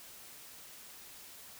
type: silence
effects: white hiss -52 dBFS RMS until 1.59 s